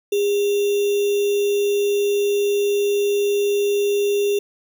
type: tone with sample-and-hold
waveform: sine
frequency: 406.2 Hz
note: G#4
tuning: 38 cents flat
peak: -16 dBFS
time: 0.12-4.39 s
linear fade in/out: 5 ms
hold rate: 3150 Hz
effects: none